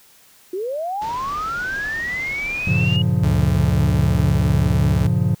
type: linear sweep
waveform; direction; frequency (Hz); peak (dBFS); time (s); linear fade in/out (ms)
sine; up; 349.2 to 2900; -22; 0.53-3.02; 5
type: low-pass noise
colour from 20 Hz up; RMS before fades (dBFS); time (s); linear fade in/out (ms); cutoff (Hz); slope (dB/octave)
pink; -36; 1.01-2.97; 10; 6500; 24
type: chord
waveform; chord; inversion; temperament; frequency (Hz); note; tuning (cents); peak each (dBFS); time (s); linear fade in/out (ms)
triangle; G half-diminished seventh; none; just; 98 / 117.6 / 141.12 / 176.4; G2 / Bb2 / Db3 / F3; 0 / +16 / +31 / +18; -19; 2.67-5.35; 5
type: tone with pitch glide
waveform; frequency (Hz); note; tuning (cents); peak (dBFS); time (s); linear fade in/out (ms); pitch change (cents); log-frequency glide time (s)
40% pulse; 73.42 to 72.28; D2 to D2; 0 to -27; -19; 3.23-5.07; 5; -27; 3.36-4.52
effects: white hiss -51 dBFS RMS until 5.4 s